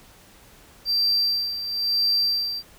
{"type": "tone with tremolo", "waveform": "triangle", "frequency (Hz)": 4699, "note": "D8", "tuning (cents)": 0, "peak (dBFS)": -16, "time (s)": [0.85, 2.63], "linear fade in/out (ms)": 50, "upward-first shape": "sine", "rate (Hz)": 0.99, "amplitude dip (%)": 70, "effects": ["tanh soft clip ceiling -12 dBFS", "pink hiss -51 dBFS RMS until 2.78 s"]}